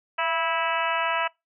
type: harmonic tone with a mistuned harmonic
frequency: 327.1 Hz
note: E4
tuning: 13 cents flat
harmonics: 2 / 3 / 4 / 5 / 6 / 7 / 8 / 9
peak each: -30 / -28 / -29 / -32 / -34 / -36 / -31 / -36 dBFS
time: 0.18-1.28 s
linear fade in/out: 10 ms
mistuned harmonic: 2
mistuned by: +39 cents
effects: noise-tail reverb RT60 0.2 s tail -23 dB re dry